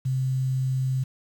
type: tone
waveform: sine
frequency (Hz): 130.81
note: C3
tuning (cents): 0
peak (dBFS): -22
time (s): 0.05-1.04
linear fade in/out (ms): 10
effects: 8-bit